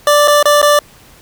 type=tone with dropouts; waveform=25% pulse; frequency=587.3 Hz; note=D5; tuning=in tune; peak=-3 dBFS; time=0.07-0.79 s; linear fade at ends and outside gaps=2 ms; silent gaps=0.276-0.28 / 0.428-0.455 / 0.617-0.627 s; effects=pink hiss -43 dBFS RMS until 1.21 s